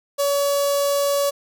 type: tone with notch filter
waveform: sawtooth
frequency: 566 Hz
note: C#5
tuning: 36 cents sharp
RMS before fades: -20 dBFS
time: 0.18-1.31 s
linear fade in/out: 20 ms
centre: 2000 Hz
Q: 0.61
effects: none